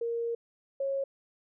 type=tone pair in turn; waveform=sine; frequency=466.2 / 547.2 Hz; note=A#4 / C#5; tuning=0 / -23 cents; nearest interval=minor third; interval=277 cents; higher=second; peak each=-29 / -28 dBFS; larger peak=second; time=0.01-0.35 / 0.8-1.04 s; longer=first; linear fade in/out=5 ms; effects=none